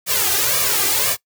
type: noise with flanger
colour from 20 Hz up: white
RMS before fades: -18 dBFS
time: 0.06-1.17 s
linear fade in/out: 50 ms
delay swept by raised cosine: 1.7 to 2.54 ms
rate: 1.9 Hz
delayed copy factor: +1
effects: noise-tail reverb RT60 0.1 s tail -21 dB re dry + high-pass 80 Hz 12 dB/octave